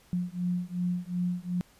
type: beating tone pair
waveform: sine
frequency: 176.8 / 179.5 Hz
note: F3 / F3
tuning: +22 / +48 cents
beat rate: 2.7 Hz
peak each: -31 dBFS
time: 0.13-1.61 s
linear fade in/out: 0 ms
effects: pink hiss -60 dBFS RMS until 1.79 s + resampled to 32000 Hz